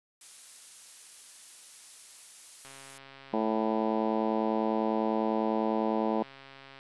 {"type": "noise", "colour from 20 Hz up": "blue", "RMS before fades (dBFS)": -47, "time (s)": [0.21, 2.98], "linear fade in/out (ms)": 2}
{"type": "click train", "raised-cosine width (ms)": 0.3, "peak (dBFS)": -33, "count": 564, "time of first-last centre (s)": [2.65, 6.79], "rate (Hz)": 136}
{"type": "harmonic tone", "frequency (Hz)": 110, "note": "A2", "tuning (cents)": 0, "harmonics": [2, 3, 4, 5, 6, 7, 8, 9], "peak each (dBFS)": [-31, -33, -34, -35, -36, -36, -37, -38], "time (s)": [3.33, 6.23], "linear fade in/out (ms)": 5}
{"effects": ["resampled to 24000 Hz"]}